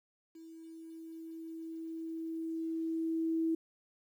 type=tone with level ramp; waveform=sine; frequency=325.5 Hz; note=E4; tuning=22 cents flat; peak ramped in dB=-49 to -28 dBFS; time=0.35-3.55 s; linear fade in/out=5 ms; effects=11-bit